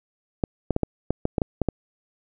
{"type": "clicks", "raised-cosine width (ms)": 2, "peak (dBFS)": -8, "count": 10, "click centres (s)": [0.438, 0.707, 0.764, 0.833, 1.106, 1.254, 1.382, 1.418, 1.617, 1.687], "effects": []}